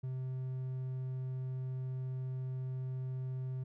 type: tone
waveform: triangle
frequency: 129.6 Hz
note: C3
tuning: 16 cents flat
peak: -34 dBFS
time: 0.03-3.64 s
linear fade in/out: 10 ms
effects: none